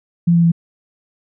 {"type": "tone with pitch steps", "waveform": "sine", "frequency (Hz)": [171.1, 169.43, 167.77], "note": ["F3", "E3", "E3"], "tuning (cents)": [-35, 48, 31], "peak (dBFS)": -9, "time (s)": [0.27, 0.519], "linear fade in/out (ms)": 10, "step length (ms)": 83, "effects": []}